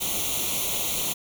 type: noise with comb filter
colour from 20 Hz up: white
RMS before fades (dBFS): -27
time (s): 0-1.14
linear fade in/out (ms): 20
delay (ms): 0.3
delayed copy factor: +0.85
effects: none